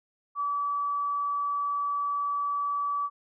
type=tone; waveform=sine; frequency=1149 Hz; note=D6; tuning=38 cents flat; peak=-26 dBFS; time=0.35-3.1 s; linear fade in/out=50 ms; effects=none